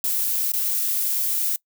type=noise with dropouts; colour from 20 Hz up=violet; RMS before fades=-23 dBFS; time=0.04-1.56 s; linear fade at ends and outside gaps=1 ms; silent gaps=0.519-0.536 s; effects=noise-tail reverb RT60 0.1 s tail -23 dB re dry